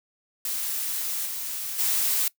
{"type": "noise with level steps", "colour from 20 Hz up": "blue", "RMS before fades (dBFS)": [-29, -32, -24], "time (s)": [0.45, 2.28], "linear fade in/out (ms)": 2, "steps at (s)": [1.25, 1.78], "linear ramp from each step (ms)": 20, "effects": ["noise-tail reverb RT60 0.1 s tail -20 dB re dry"]}